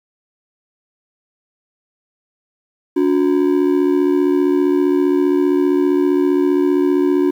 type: ring-modulated tone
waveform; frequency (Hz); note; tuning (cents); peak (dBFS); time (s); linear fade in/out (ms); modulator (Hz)
triangle; 324.8; E4; -26; -7; 2.96-7.31; 10; 37.6
effects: 8-bit